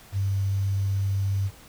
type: tone with quantisation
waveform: sine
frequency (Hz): 98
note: G2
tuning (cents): 0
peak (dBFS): -22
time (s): 0.12-1.51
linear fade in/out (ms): 50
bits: 8
effects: pink hiss -50 dBFS RMS until 1.68 s